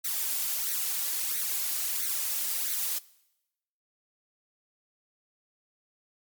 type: noise with flanger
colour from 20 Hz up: blue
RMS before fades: -30 dBFS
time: 0.04-2.99 s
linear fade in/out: 10 ms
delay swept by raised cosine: 0.49 to 3.59 ms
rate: 1.5 Hz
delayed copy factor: +0.7
effects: noise-tail reverb RT60 0.9 s tail -21 dB re dry + MP3 96 kbps